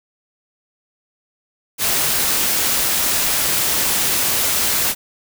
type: noise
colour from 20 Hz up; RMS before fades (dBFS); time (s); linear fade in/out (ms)
white; -18; 1.78-4.95; 50
effects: none